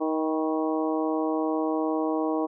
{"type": "harmonic tone with a mistuned harmonic", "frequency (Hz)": 157.4, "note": "D#3", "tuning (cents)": 20, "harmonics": [2, 3, 4, 5, 6, 7], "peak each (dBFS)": [-26, -30, -32, -34, -36, -37], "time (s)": [0, 2.47], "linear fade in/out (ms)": 20, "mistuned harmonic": 6, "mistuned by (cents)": 38, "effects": []}